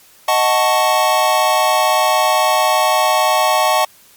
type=chord; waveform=square; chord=D# half-diminished seventh; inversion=none; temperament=equal; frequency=622.3 / 740 / 880 / 1108.7 Hz; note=D#5 / F#5 / A5 / C#6; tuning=0 / 0 / 0 / 0 cents; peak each=-18 dBFS; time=0.28-3.85 s; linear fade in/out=5 ms; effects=white hiss -47 dBFS RMS until 4.16 s + MP3 96 kbps